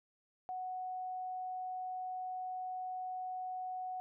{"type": "tone", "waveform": "sine", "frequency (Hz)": 740, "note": "F#5", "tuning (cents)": 0, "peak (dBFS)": -38, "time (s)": [0.49, 4], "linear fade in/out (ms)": 0, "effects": []}